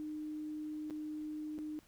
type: tone with dropouts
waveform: sine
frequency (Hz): 305.2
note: D#4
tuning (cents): -33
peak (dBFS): -39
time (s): 0-1.79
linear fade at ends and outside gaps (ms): 0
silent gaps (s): 0.9-0.907 / 1.581-1.588
effects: pink hiss -66 dBFS RMS until 1.87 s